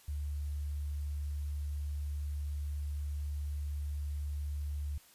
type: tone with sample-and-hold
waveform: sine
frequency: 73 Hz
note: D2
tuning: 10 cents flat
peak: -34 dBFS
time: 0.08-4.98 s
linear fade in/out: 5 ms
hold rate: 11025 Hz
effects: white hiss -61 dBFS RMS until 5.14 s + resampled to 32000 Hz